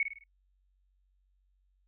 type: tone with echo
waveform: sine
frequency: 2217 Hz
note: C#7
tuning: in tune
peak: -25 dBFS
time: 0-0.03 s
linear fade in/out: 2 ms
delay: 52 ms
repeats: 4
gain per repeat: -7 dB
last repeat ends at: 0.238 s
effects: noise-tail reverb RT60 0.1 s tail -24 dB re dry + added 47 Hz sine -68 dBFS peak until 1.87 s